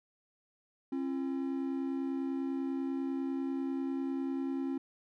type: tone pair together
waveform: triangle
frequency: 269.8 / 339.9 Hz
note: C#4 / F4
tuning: -47 / -47 cents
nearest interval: major third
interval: 400 cents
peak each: -31 / -37 dBFS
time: 0.92-4.78 s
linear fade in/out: 5 ms
effects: none